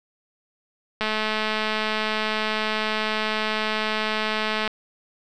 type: click train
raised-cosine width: 0.3 ms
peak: -9 dBFS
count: 793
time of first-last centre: 1.01-4.677 s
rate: 216 Hz
effects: none